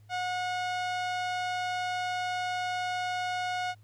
sawtooth tone with low-pass filter, 727 Hz, F#5, 31 cents flat, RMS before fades -32 dBFS, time 0.09-3.75 s, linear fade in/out 50 ms, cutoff 4700 Hz, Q 0.71, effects added 105 Hz sine -53 dBFS peak until 3.83 s + pink hiss -70 dBFS RMS until 3.83 s

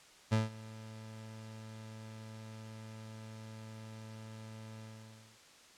30% pulse tone with ADSR envelope, 110.1 Hz, A2, 2 cents sharp, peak -23 dBFS, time 0.31-5.4 s, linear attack 21 ms, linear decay 160 ms, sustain -21 dB, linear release 610 ms, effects white hiss -59 dBFS RMS until 5.77 s + low-pass 7000 Hz 12 dB/octave

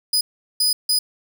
sawtooth tone bursts at uneven times, 4978 Hz, D#8, in tune, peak -13 dBFS, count 3, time 0.13-0.21 / 0.6-0.73 / 0.89-0.99 s, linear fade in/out 5 ms, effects none

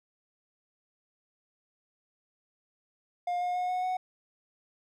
triangle tone with pitch steps, 709 / 716.4 / 723.9 / 731.5 / 739.1 Hz, F5 / F5 / F#5 / F#5 / F#5, +26 / +44 / -38 / -20 / -2 cents, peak -26 dBFS, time 3.27-3.97 s, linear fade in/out 5 ms, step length 140 ms, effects none

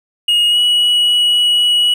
triangle tone with pitch glide, 2872 to 2924 Hz, F7 to F#7, +48 to -21 cents, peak -8 dBFS, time 0.28-1.94 s, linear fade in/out 5 ms, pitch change +31 cents, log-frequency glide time 0.49-0.57 s, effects none

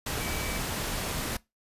sine tone in noise, 2299 Hz, D7, 37 cents flat, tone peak -40 dBFS, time 0.2-0.58 s, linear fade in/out 5 ms, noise pink, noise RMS -32 dBFS, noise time 0.06-1.37 s, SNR -11 dB, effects noise-tail reverb RT60 0.2 s tail -21 dB re dry + resampled to 32000 Hz

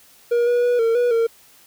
triangle tone with pitch steps, 475.4 / 483.7 / 486.9 / 456.2 / 486 / 458.5 Hz, A#4 / B4 / B4 / A#4 / B4 / A#4, +34 / -36 / -25 / -37 / -28 / -29 cents, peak -13 dBFS, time 0.31-1.27 s, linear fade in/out 10 ms, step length 160 ms, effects white hiss -51 dBFS RMS until 1.66 s

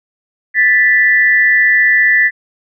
sine tone pair together, 1760.5 / 1975.5 Hz, A6 / B6, 0 / 0 cents, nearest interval major second, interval 200 cents, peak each -10 dBFS, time 0.54-2.31 s, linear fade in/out 50 ms, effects none

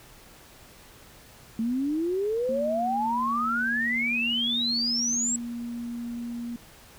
sine exponential sweep, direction up, 220 to 7770 Hz, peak -24 dBFS, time 1.59-5.36 s, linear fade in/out 2 ms
sine tone with pitch glide, 233.1 to 237 Hz, A#3 to A#3, 0 to +29 cents, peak -31 dBFS, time 2.49-6.56 s, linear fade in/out 0 ms, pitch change +29 cents, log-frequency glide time 2.85-5.23 s
effects pink hiss -51 dBFS RMS until 6.98 s

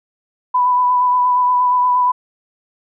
sine tone with vibrato, 993 Hz, B5, 9 cents sharp, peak -11 dBFS, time 0.54-2.12 s, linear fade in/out 10 ms, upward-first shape sine, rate 8.5 Hz, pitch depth 18 cents each way, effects none

